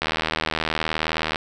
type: click train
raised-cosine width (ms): 0.3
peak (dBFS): -6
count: 107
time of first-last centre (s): 0.02-1.358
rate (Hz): 79.2
effects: none